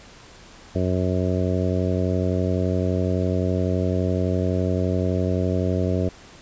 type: harmonic tone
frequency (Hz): 91.8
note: F#2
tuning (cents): -13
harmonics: 1 / 2 / 3 / 4 / 5 / 6 / 7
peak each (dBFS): -23 / -26 / -28 / -29 / -30 / -31 / -31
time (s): 0.75-6.09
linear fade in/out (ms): 5
effects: pink hiss -46 dBFS RMS until 6.41 s + resampled to 16000 Hz